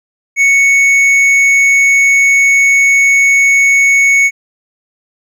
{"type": "tone with hard clipping", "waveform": "triangle", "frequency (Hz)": 2217, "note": "C#7", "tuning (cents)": 0, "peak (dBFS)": -7, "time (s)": [0.36, 4.31], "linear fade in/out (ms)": 50, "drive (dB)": 9, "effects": []}